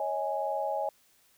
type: chord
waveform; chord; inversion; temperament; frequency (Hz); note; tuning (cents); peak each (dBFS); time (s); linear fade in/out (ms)
sine; C# suspended second; none; equal with one note detuned; 554.4 / 635.7 / 830.6; C#5 / D#5 / G#5; 0 / +37 / 0; -34 / -33 / -32; 0-0.89; 2
effects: white hiss -65 dBFS RMS until 1.37 s